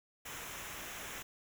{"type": "noise with comb filter", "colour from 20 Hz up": "pink", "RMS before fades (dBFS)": -45, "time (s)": [0.25, 1.23], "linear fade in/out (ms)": 10, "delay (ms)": 0.22, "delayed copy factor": -0.65, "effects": []}